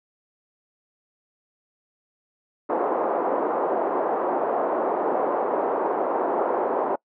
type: band-pass noise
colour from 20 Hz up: pink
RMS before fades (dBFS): -24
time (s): 2.69-6.96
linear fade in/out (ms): 10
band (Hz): 360 to 1000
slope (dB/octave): 24
effects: noise-tail reverb RT60 0.1 s tail -25 dB re dry